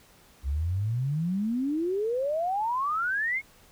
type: exponential sweep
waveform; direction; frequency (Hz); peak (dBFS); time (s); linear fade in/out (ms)
sine; up; 64.4 to 2215; -25; 0.43-3.42; 50
effects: pink hiss -57 dBFS RMS until 3.71 s